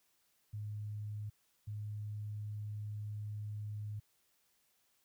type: tone bursts at uneven times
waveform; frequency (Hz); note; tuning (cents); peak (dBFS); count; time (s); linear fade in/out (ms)
sine; 105.1; G#2; +21; -39; 2; 0.53-1.3 / 1.67-4; 10
effects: white hiss -75 dBFS RMS until 5.04 s

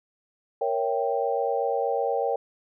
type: chord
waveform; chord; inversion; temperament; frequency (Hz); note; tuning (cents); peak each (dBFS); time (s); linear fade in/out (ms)
sine; A# diminished seventh; none; equal; 466.2 / 554.4 / 659.3 / 784; A#4 / C#5 / E5 / G5; 0 / 0 / 0 / 0; -27 / -28 / -33 / -28; 0.61-2.36; 5
effects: none

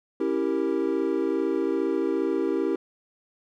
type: chord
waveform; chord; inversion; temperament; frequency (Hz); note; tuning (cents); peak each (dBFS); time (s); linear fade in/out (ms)
triangle; C# diminished seventh; none; equal with one note detuned; 274.6 / 329.6 / 392 / 466.2; C#4 / E4 / G4 / Bb4; -16 / 0 / 0 / 0; -28 / -25 / -25 / -29; 0.2-2.76; 5
effects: none

